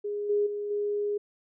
sine tone with level steps, 412.5 Hz, G#4, 12 cents flat, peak -29 / -22 / -30 / -26 dBFS, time 0.04-1.18 s, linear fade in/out 10 ms, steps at 0.29 / 0.46 / 0.7 s, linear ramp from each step 10 ms, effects none

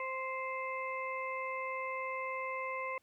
harmonic tone, 523.3 Hz, C5, in tune, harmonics 1 / 2 / 4 / 5, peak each -41 / -39 / -41 / -48 dBFS, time 0-2.98 s, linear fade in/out 2 ms, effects pink hiss -74 dBFS RMS until 3.02 s

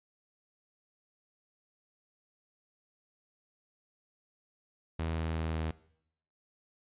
sawtooth tone with pitch steps, 81.1 / 80.59 / 80.08 / 79.57 Hz, E2 / E2 / E2 / D#2, -28 / -39 / -50 / +39 cents, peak -28 dBFS, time 4.99-5.71 s, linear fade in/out 5 ms, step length 180 ms, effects noise-tail reverb RT60 0.7 s tail -19 dB re dry + resampled to 8000 Hz

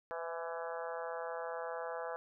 harmonic tone with a mistuned harmonic, 167.4 Hz, E3, 27 cents sharp, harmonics 3 / 4 / 5 / 6 / 7 / 8 / 9 / 10, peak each -42 / -44 / -46 / -48 / -49 / -50 / -51 / -52 dBFS, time 0.11-2.16 s, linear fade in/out 0 ms, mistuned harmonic 4, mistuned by -31 cents, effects none

